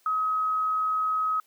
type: tone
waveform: sine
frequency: 1271 Hz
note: D#6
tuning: 36 cents sharp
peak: -23 dBFS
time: 0.06-1.4 s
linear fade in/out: 2 ms
effects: white hiss -64 dBFS RMS until 1.46 s + high-pass 300 Hz 12 dB/octave